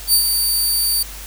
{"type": "tone with ADSR envelope", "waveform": "15% pulse", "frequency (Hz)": 4607, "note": "D8", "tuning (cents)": -34, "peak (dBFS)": -3, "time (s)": [0.07, 1.03], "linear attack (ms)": 63, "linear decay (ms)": 89, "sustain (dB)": -6, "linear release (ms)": 6, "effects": ["added 50 Hz sine -34 dBFS peak until 1.26 s", "white hiss -35 dBFS RMS until 1.26 s"]}